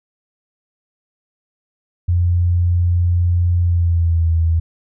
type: tone with pitch glide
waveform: sine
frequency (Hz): 87.6 to 82.21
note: F2 to E2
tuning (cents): +6 to -4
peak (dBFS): -12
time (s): 2.08-4.6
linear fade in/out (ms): 10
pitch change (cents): -110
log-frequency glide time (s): 3.6-4.3
effects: none